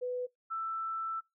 sine tone pair in turn, 497.2 / 1327.4 Hz, B4 / E6, +12 / +12 cents, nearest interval octave + perfect fourth, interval 1700 cents, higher second, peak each -32 / -33 dBFS, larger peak first, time 0.01-0.27 / 0.5-1.21 s, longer second, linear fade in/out 20 ms, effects noise-tail reverb RT60 0.2 s tail -24 dB re dry

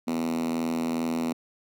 5% pulse tone with high-pass filter, 82.41 Hz, E2, in tune, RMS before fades -28 dBFS, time 0.07-1.33 s, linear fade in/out 10 ms, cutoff 230 Hz, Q 8.6, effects none

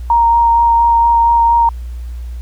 sine tone with vibrato, 932.3 Hz, A#5, in tune, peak -7 dBFS, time 0.1-1.69 s, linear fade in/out 2 ms, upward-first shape sine, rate 4.3 Hz, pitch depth 10 cents each way, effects added 60 Hz sine -22 dBFS peak until 2.41 s + pink hiss -48 dBFS RMS until 2.41 s

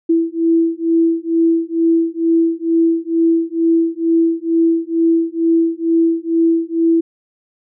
sine beating tone pair, 329.6 / 331.8 Hz, E4 / E4, 0 / +11 cents, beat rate 2.2 Hz, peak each -15 dBFS, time 0.09-7.01 s, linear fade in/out 10 ms, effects none

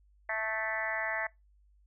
harmonic tone with a mistuned harmonic, 220 Hz, A3, in tune, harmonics 3 / 4 / 5 / 6 / 7 / 8 / 9 / 10, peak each -37 / -40 / -44 / -46 / -42 / -36 / -36 / -46 dBFS, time 0.29-1.27 s, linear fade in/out 5 ms, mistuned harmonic 6, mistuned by -24 cents, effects noise-tail reverb RT60 0.2 s tail -23 dB re dry + added 50 Hz sine -61 dBFS peak until 1.86 s

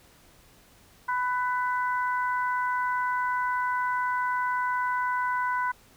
harmonic tone, 498 Hz, B4, 14 cents sharp, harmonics 2 / 3 / 4, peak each -26 / -30 / -39 dBFS, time 1.08-5.72 s, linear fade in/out 10 ms, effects pink hiss -57 dBFS RMS until 5.96 s

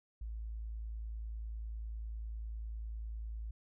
sine tone, 55 Hz, A1, in tune, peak -39 dBFS, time 0.21-3.51 s, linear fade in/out 5 ms, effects none

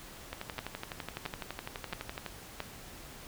two click trains, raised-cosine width 0.3 ms, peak -21 / -19 dBFS, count 24 / 4, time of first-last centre 0.33-2.263 / 0.59-2.603 s, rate 11.9 / 1.49 Hz, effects pink hiss -49 dBFS RMS until 3.27 s

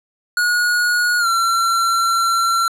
square tone with pitch glide, 1448 to 1358.9 Hz, F#6 to F6, -38 to -48 cents, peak -15 dBFS, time 0.37-2.68 s, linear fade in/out 2 ms, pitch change -110 cents, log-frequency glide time 1.19-1.27 s, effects low-pass 12000 Hz 12 dB/octave

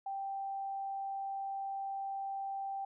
sine tone, 784 Hz, G5, in tune, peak -36 dBFS, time 0.06-2.85 s, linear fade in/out 5 ms, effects none

